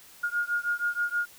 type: beating tone pair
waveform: sine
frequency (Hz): 1422 / 1428.3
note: F6 / F6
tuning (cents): +31 / +38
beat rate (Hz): 6.3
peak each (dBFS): -29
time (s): 0.23-1.26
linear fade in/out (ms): 10
effects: white hiss -52 dBFS RMS until 1.38 s